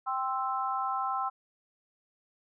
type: chord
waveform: sine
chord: C major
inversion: second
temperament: equal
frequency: 784 / 1046.5 / 1318.5 Hz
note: G5 / C6 / E6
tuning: 0 / 0 / 0 cents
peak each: -33 dBFS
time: 0.06-1.3 s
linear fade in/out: 20 ms
effects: none